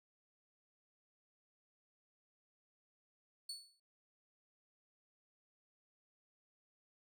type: tone with exponential decay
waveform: 35% pulse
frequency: 4435 Hz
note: C#8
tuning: in tune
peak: -39 dBFS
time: 3.49-3.8 s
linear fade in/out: 5 ms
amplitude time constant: 66 ms
effects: none